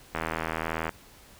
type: click train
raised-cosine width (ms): 0.5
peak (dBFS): -14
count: 61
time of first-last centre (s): 0.15-0.893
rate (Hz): 80.8
effects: pink hiss -53 dBFS RMS until 1.39 s